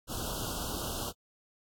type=band-stop noise; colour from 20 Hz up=pink; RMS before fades=-36 dBFS; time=0.07-1.13 s; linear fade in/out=50 ms; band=1500 to 2800 Hz; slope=96 dB/octave; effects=AAC 64 kbps